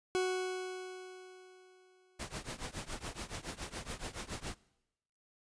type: tone with exponential decay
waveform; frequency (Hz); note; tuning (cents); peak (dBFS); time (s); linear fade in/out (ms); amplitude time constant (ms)
40% pulse; 370; F#4; 0; -28; 0.15-2.27; 0; 460
type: noise with tremolo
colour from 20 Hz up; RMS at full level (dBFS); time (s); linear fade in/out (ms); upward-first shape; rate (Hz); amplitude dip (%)
pink; -39; 2.19-4.55; 10; triangle; 7.1; 95
effects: noise-tail reverb RT60 0.9 s tail -22 dB re dry + resampled to 22050 Hz